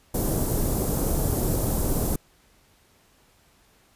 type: band-stop noise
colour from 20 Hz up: pink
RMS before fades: -24 dBFS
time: 0.14-2.16 s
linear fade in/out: 5 ms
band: 560 to 11000 Hz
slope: 12 dB/octave
effects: pink hiss -60 dBFS RMS until 3.95 s + resampled to 32000 Hz